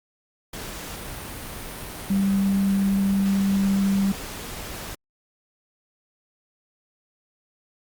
sine tone in noise, 196 Hz, G3, in tune, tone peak -18 dBFS, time 2.1-4.12 s, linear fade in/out 5 ms, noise pink, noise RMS -35 dBFS, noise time 0.53-4.95 s, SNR +14 dB, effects Opus 48 kbps

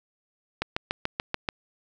click train, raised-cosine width 0.3 ms, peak -10 dBFS, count 7, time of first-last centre 0.62-1.488 s, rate 6.91 Hz, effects none

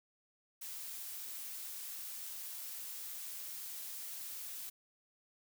blue noise, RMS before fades -45 dBFS, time 0.61-4.7 s, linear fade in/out 10 ms, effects none

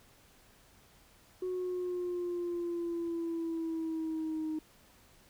sine exponential sweep, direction down, 368.2 to 311.1 Hz, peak -31 dBFS, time 1.42-4.59 s, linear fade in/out 5 ms, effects tanh soft clip ceiling -30 dBFS + pink hiss -62 dBFS RMS until 5.29 s

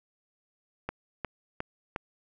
click train, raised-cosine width 0.5 ms, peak -17 dBFS, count 4, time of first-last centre 0.89-1.961 s, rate 2.8 Hz, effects none

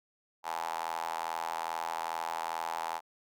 square tone with high-pass filter, 41.2 Hz, E1, in tune, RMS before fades -36 dBFS, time 0.43-3.01 s, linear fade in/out 50 ms, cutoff 860 Hz, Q 5.8, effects none

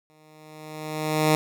10% pulse tone with exponential growth, 154.7 Hz, D#3, 10 cents flat, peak -8 dBFS, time 0.1-1.35 s, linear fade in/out 0 ms, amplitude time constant 270 ms, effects none

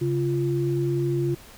sine tone pair together, 137.4 / 346.2 Hz, C#3 / F4, -15 / -15 cents, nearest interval octave + major third, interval 1600 cents, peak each -24 dBFS, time 0.01-1.35 s, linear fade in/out 10 ms, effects pink hiss -47 dBFS RMS until 1.57 s

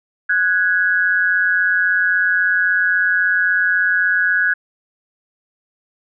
sine tone pair together, 1476.3 / 1660 Hz, F#6 / G#6, -4 / -1 cents, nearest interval major second, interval 203 cents, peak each -16 dBFS, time 0.29-4.54 s, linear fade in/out 10 ms, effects none

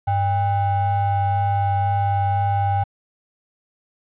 triangle ring-modulated tone, 349.2 Hz, F4, in tune, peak -12 dBFS, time 0.07-2.84 s, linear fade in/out 10 ms, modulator 449 Hz, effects resampled to 8000 Hz + 9-bit

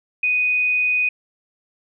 sine tone, 2489 Hz, D#7, in tune, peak -16 dBFS, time 0.23-1.09 s, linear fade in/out 5 ms, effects none

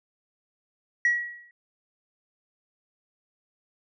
sine tone with exponential decay, 1919 Hz, A#6, 50 cents sharp, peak -15 dBFS, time 1.05-1.51 s, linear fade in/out 2 ms, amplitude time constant 100 ms, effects tanh soft clip ceiling -16 dBFS

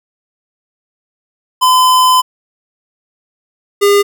square tone pair in turn, 1018 / 405.1 Hz, C6 / G#4, -48 / -43 cents, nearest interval octave + major third, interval 1595 cents, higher first, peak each -7 dBFS, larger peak neither, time 1.61-2.22 / 3.81-4.03 s, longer first, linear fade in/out 20 ms, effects none

